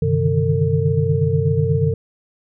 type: tone cluster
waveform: sine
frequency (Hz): 97.3 / 130.8 / 147.4 / 155.6 / 451.9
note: G2 / C3 / D3 / D#3 / A4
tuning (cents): -12 / 0 / +7 / 0 / +46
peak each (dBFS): -21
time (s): 0.02-1.94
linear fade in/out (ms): 5
effects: none